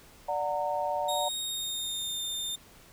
sine chord, D augmented, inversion none, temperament just, 587.3 / 734.2 / 917.7 Hz, D5 / F#5 / A#5, 0 / -14 / -27 cents, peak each -32 dBFS, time 0.28-1.29 s, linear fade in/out 10 ms
sawtooth tone with pitch glide, 3729 to 3614 Hz, A#7 to A7, 0 to +46 cents, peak -29 dBFS, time 1.08-2.56 s, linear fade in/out 10 ms, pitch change -54 cents, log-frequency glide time 1.4-2.21 s
effects pink hiss -55 dBFS RMS until 2.92 s

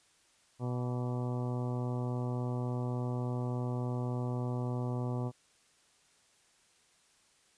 harmonic tone with a mistuned harmonic, 123.47 Hz, B2, in tune, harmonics 1 / 2 / 3 / 4 / 5 / 6 / 7 / 8 / 9, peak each -33 / -39 / -43 / -45 / -47 / -49 / -50 / -51 / -52 dBFS, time 0.59-5.32 s, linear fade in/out 50 ms, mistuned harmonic 9, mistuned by +61 cents, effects white hiss -67 dBFS RMS until 7.57 s + resampled to 22050 Hz

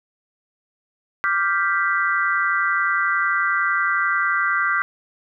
sine chord, G dominant seventh, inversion second, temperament equal, 1174.7 / 1396.9 / 1568 / 1975.5 Hz, D6 / F6 / G6 / B6, 0 / 0 / 0 / 0 cents, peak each -23 / -23 / -22 / -25 dBFS, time 1.24-4.82 s, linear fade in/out 0 ms, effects none

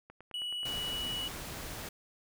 click train, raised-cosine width 0.5 ms, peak -35 dBFS, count 8, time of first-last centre 0.1-0.845 s, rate 9.4 Hz
triangle tone, 2937 Hz, F#7, 13 cents flat, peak -33 dBFS, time 0.34-1.28 s, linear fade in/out 2 ms
pink noise, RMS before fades -42 dBFS, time 0.65-1.89 s, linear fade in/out 5 ms
effects none

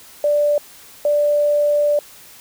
sine tone bursts at uneven times, 587.3 Hz, D5, in tune, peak -13 dBFS, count 2, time 0.24-0.58 / 1.05-1.99 s, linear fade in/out 2 ms, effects white hiss -43 dBFS RMS until 2.4 s

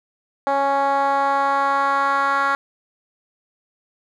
10% pulse tone with band-pass filter sweep, 277.2 Hz, C#4, in tune, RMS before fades -19 dBFS, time 0.47-2.55 s, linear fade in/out 0 ms, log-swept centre 730 to 1300 Hz, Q 2.2, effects none

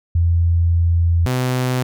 sine / sawtooth tone pair in turn, 84.8 / 127.06 Hz, E2 / B2, +50 / +50 cents, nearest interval perfect fifth, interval 700 cents, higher second, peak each -12 / -13 dBFS, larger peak first, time 0.15-1.26 / 1.26-1.83 s, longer first, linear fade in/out 5 ms, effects none

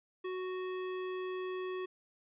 square tone, 370 Hz, F#4, in tune, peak -37 dBFS, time 0.24-1.86 s, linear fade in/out 10 ms, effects resampled to 8000 Hz + 13-bit

